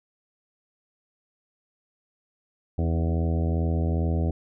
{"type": "harmonic tone with a mistuned harmonic", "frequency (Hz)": 82.41, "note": "E2", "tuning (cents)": 0, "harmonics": [1, 2, 3, 4, 5, 6, 7, 8, 9], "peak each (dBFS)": [-23, -29, -33, -35, -37, -39, -40, -41, -42], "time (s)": [2.78, 4.31], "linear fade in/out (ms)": 5, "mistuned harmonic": 4, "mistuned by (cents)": -40, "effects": []}